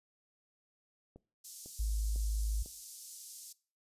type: click train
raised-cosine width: 2 ms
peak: -39 dBFS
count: 4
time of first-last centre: 1.16-2.66 s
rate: 2 Hz
type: band-pass noise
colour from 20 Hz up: pink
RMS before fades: -50 dBFS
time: 1.44-3.53 s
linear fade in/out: 10 ms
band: 5400 to 13000 Hz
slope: 24 dB/octave
type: tone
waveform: sine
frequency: 53.1 Hz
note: G#1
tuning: 39 cents sharp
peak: -30 dBFS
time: 1.79-2.63 s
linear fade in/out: 10 ms
effects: noise-tail reverb RT60 0.4 s tail -21 dB re dry + resampled to 32000 Hz